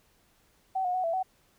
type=tone with pitch steps; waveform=sine; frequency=760 / 722 / 741 / 666 / 752 Hz; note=F#5 / F#5 / F#5 / E5 / F#5; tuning=+46 / -43 / +2 / +18 / +28 cents; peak=-26 dBFS; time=0.75-1.23 s; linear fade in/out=10 ms; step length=96 ms; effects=pink hiss -66 dBFS RMS until 1.58 s